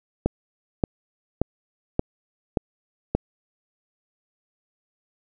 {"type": "click train", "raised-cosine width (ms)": 2, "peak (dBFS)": -6, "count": 6, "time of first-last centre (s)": [0.26, 3.15], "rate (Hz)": 1.73, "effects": []}